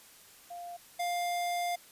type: tone pair in turn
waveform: sine / square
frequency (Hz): 699 / 701.8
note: F5 / F5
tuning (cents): +1 / +8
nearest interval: unison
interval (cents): 7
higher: second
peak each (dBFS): -40 / -31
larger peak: second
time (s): 0.5-0.77 / 0.99-1.76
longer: second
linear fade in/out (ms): 10
effects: white hiss -56 dBFS RMS until 1.91 s + resampled to 32000 Hz